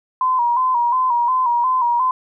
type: tone with vibrato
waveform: sine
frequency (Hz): 987.8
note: B5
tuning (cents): 0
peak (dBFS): -14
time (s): 0.21-2.11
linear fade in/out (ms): 2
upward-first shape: square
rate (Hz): 2.8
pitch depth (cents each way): 64
effects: none